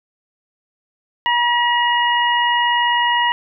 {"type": "harmonic tone", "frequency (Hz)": 959, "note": "A#5", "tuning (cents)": 49, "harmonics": [1, 2, 3], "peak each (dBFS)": [-16, -19, -21], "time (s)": [1.26, 3.32], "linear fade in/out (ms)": 0, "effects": []}